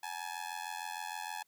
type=tone with amplitude modulation; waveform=sawtooth; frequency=849 Hz; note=G#5; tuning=38 cents sharp; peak=-31 dBFS; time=0.03-1.43 s; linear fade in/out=5 ms; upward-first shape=sine; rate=86.5 Hz; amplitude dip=95%; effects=white hiss -75 dBFS RMS until 1.47 s